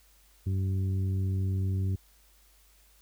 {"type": "harmonic tone", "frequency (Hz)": 95.4, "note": "G2", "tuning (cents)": -47, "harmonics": [1, 2, 3, 4], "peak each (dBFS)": [-26, -38, -44, -46], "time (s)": [0.46, 1.96], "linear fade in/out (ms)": 10, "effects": ["added 50 Hz sine -61 dBFS peak until 3.01 s", "white hiss -63 dBFS RMS until 3.01 s"]}